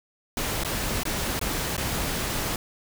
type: noise with dropouts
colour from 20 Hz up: pink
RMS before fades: -28 dBFS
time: 0.37-2.56 s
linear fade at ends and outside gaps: 2 ms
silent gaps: 0.636-0.647 / 1.034-1.053 / 1.394-1.413 / 1.767-1.778 s
effects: none